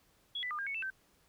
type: tone with pitch steps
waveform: sine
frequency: 3352 / 1988 / 1208 / 1609 / 2214 / 2655 / 1550 Hz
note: G#7 / B6 / D6 / G6 / C#7 / E7 / G6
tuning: +15 / +11 / +48 / +45 / -3 / +12 / -20 cents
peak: -35 dBFS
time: 0.35-0.903 s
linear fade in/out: 5 ms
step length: 79 ms
effects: pink hiss -69 dBFS RMS until 1.28 s